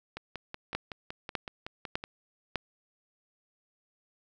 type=two click trains; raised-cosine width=0.3 ms; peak=-14 / -22 dBFS; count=4 / 11; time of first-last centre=0.75-2.557 / 0.17-2.039 s; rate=1.66 / 5.35 Hz; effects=none